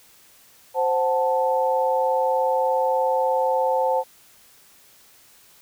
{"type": "chord", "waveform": "sine", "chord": "F# diminished", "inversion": "second", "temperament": "equal", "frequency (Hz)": [523.3, 740, 880], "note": ["C5", "F#5", "A5"], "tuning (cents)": [0, 0, 0], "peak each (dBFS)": [-21, -27, -22], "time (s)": [0.74, 4.04], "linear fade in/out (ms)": 50, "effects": ["white hiss -53 dBFS RMS until 5.61 s"]}